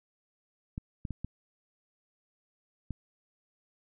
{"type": "clicks", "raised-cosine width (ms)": 5, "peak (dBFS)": -23, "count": 5, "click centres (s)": [0.779, 1.052, 1.107, 1.246, 2.907], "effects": []}